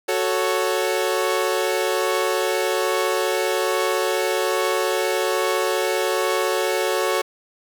sawtooth chord, F# minor, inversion none, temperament equal, 370 / 440 / 554.4 Hz, F#4 / A4 / C#5, 0 / 0 / 0 cents, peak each -20 dBFS, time 0.08-7.22 s, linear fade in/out 10 ms, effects none

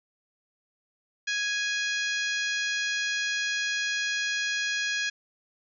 harmonic tone, 830 Hz, G#5, 1 cent flat, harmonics 2 / 3 / 4 / 5 / 6 / 7 / 8, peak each -29 / -33 / -35 / -37 / -39 / -40 / -41 dBFS, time 1.27-5.1 s, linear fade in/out 10 ms, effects none

